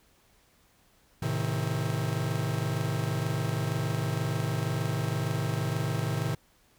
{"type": "chord", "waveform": "45% pulse", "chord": "A diminished", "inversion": "none", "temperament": "just", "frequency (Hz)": [110, 132, 158.4], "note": ["A2", "C3", "Eb3"], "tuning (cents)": [0, 16, 31], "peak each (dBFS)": -32, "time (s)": [1.22, 6.35], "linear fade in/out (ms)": 5, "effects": ["pink hiss -64 dBFS RMS until 6.78 s"]}